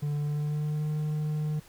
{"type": "tone with pitch glide", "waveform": "triangle", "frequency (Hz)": [146.83, 152.18], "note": ["D3", "D#3"], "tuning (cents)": [0, -38], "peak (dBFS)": -25, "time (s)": [0.02, 1.6], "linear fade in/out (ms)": 10, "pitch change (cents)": 62, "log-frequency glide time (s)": [0.16, 0.89], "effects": ["pink hiss -55 dBFS RMS until 1.68 s"]}